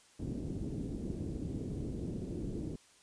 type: low-pass noise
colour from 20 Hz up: white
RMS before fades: -39 dBFS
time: 0.19-2.76 s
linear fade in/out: 5 ms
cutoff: 330 Hz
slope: 24 dB/octave
effects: white hiss -63 dBFS RMS until 3.02 s + resampled to 22050 Hz